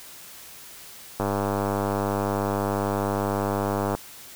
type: click train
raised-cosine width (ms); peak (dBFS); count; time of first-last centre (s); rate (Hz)
1; -11; 276; 1.2-3.95; 100
effects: white hiss -44 dBFS RMS until 4.35 s